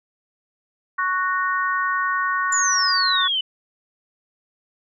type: harmonic tone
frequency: 370 Hz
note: F#4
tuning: in tune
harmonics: 3 / 4 / 5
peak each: -22 / -24 / -26 dBFS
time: 0.98-3.28 s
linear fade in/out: 10 ms
type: exponential sweep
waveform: sine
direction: down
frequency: 7190 to 2960 Hz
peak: -19 dBFS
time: 2.52-3.41 s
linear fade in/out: 5 ms
effects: none